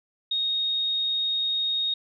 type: tone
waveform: sine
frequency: 3729 Hz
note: A#7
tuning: in tune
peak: -23 dBFS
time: 0.31-1.94 s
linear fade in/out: 5 ms
effects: none